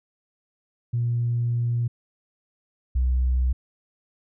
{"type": "tone pair in turn", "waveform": "sine", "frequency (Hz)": [119, 63.21], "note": ["A#2", "B1"], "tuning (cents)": [36, 41], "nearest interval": "major seventh", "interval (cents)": 1095, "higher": "first", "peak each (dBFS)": [-20, -17], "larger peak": "second", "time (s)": [[0.93, 1.88], [2.95, 3.53]], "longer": "first", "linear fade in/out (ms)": 10, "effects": ["tanh soft clip ceiling -16 dBFS"]}